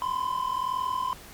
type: tone pair together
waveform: triangle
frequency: 1005 / 1046.5 Hz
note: B5 / C6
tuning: +30 / 0 cents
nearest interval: minor second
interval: 70 cents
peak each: -27 / -28 dBFS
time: 0.02-1.13 s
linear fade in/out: 0 ms
effects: pink hiss -47 dBFS RMS until 1.33 s + Opus 48 kbps